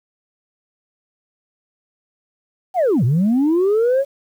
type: linear two-way sweep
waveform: sine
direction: down then up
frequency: 784 to 110 to 564 Hz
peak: -11 dBFS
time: 2.74-4.05 s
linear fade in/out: 50 ms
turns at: 3.04 s
effects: tanh soft clip ceiling -11 dBFS + 8-bit